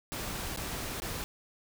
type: noise with dropouts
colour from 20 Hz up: pink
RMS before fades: -37 dBFS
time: 0.12-1.24 s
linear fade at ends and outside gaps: 0 ms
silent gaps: 0.562-0.573 / 1.001-1.02 s
effects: none